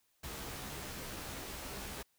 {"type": "noise with comb filter", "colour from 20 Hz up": "pink", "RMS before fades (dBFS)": -44, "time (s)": [0.23, 2.03], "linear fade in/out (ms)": 10, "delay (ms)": 15, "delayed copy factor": 0.55, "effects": ["white hiss -75 dBFS RMS until 2.18 s"]}